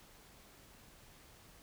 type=silence; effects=pink hiss -60 dBFS RMS until 1.62 s